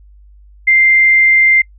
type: tone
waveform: sine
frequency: 2093 Hz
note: C7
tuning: in tune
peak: -6 dBFS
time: 0.67-1.62 s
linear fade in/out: 10 ms
effects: noise-tail reverb RT60 0.1 s tail -26 dB re dry + added 50 Hz sine -39 dBFS peak until 1.78 s